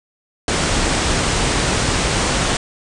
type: low-pass noise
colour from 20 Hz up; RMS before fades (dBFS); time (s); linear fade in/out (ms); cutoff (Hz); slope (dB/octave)
pink; -18; 0.48-2.57; 2; 9300; 96
effects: none